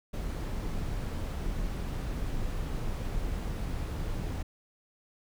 brown noise, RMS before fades -33 dBFS, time 0.13-4.43 s, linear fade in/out 10 ms, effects none

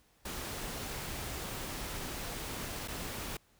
pink noise with dropouts, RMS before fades -40 dBFS, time 0.25-3.37 s, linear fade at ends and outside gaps 5 ms, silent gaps 2.877-2.881 s, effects pink hiss -68 dBFS RMS until 3.59 s

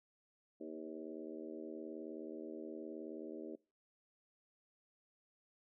harmonic tone with a mistuned harmonic, 79 Hz, D#2, 27 cents sharp, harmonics 3 / 4 / 5 / 6 / 7 / 8, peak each -52 / -48 / -50 / -56 / -54 / -58 dBFS, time 0.6-3.56 s, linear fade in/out 10 ms, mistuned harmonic 6, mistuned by +32 cents, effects noise-tail reverb RT60 0.3 s tail -22 dB re dry

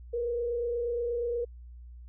sine tone with frequency modulation, 476.1 Hz, A#4, 37 cents sharp, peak -28 dBFS, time 0.13-1.45 s, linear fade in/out 10 ms, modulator 28.4 Hz, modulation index 0.43, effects added 60 Hz sine -44 dBFS peak until 2.08 s

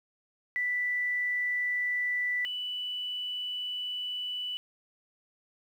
sine tone pair in turn, 1975.5 / 2972 Hz, B6 / F#7, 0 / +7 cents, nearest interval perfect fifth, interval 707 cents, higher second, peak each -27 / -32 dBFS, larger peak first, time 0.56-2.45 / 2.45-4.57 s, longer second, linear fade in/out 0 ms, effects 10-bit

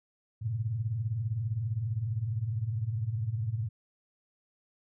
sine tone cluster, 96.6 / 111.9 / 131.7 Hz, G2 / A2 / C3, -25 / +30 / +12 cents, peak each -38 / -30 / -39 dBFS, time 0.41-3.69 s, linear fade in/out 20 ms, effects none

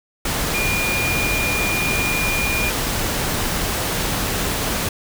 sine tone in noise, 2420 Hz, D#7, 49 cents flat, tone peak -21 dBFS, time 0.54-2.7 s, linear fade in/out 5 ms, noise pink, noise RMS -22 dBFS, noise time 0.25-4.89 s, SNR -2 dB, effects none

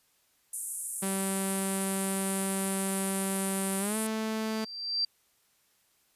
pink band-pass noise, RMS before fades -37 dBFS, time 0.53-4.07 s, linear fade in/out 5 ms, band 8400 to 11000 Hz, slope 48 dB/octave
sawtooth tone with pitch glide, 193.3 to 219.5 Hz, G3 to A3, -24 to -4 cents, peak -26 dBFS, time 1.02-4.65 s, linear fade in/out 10 ms, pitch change +220 cents, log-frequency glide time 3.79-3.97 s
sine tone with exponential growth, 4699 Hz, D8, in tune, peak -24 dBFS, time 4.17-5.05 s, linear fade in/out 5 ms, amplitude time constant 190 ms
effects white hiss -69 dBFS RMS until 6.15 s + resampled to 32000 Hz

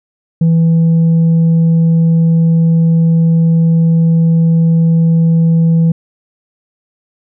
sine tone with tanh clipping, 164.81 Hz, E3, in tune, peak -7 dBFS, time 0.41-5.92 s, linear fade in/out 5 ms, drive 2 dB, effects none

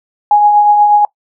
sine tone with tremolo, 830.6 Hz, G#5, in tune, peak -3 dBFS, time 0.31-1.05 s, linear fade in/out 2 ms, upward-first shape triangle, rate 8.3 Hz, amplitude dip 40%, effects noise-tail reverb RT60 0.1 s tail -22 dB re dry

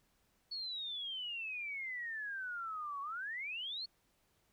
sine exponential two-way sweep, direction down then up, 4435 to 1100 to 4435 Hz, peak -39 dBFS, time 0.51-3.86 s, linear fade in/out 10 ms, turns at 3.01 s, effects pink hiss -75 dBFS RMS until 4.52 s

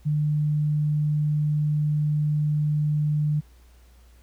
sine tone, 150 Hz, D3, 37 cents sharp, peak -20 dBFS, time 0.05-3.41 s, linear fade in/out 20 ms, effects added 60 Hz sine -50 dBFS peak until 4.22 s + pink hiss -61 dBFS RMS until 4.22 s

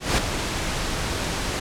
pink noise with ADSR envelope, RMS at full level -18 dBFS, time 0-1.6 s, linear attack 180 ms, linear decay 7 ms, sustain -8 dB, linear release 10 ms, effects low-pass 8000 Hz 12 dB/octave

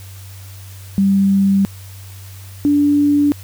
sine tone pair in turn, 196 / 289.9 Hz, G3 / D4, 0 / -22 cents, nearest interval perfect fifth, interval 678 cents, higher second, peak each -10 dBFS, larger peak neither, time 0.98-1.65 / 2.65-3.32 s, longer neither, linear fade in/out 0 ms, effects added 96 Hz sine -33 dBFS peak until 3.43 s + white hiss -42 dBFS RMS until 3.43 s

